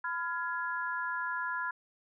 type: chord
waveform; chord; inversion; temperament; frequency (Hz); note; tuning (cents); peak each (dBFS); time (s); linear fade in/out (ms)
sine; F diminished; second; just; 1005.8 / 1396.9 / 1676.3; Cb6 / F6 / Ab6; +31 / 0 / +16; -36 / -36 / -37; 0.04-1.71; 5
effects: none